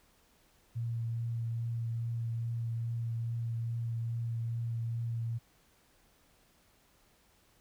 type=tone with vibrato; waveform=sine; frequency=116 Hz; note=A#2; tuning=8 cents flat; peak=-32 dBFS; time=0.75-5.39 s; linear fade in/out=20 ms; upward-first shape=triangle; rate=2.4 Hz; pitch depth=15 cents each way; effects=pink hiss -67 dBFS RMS until 7.6 s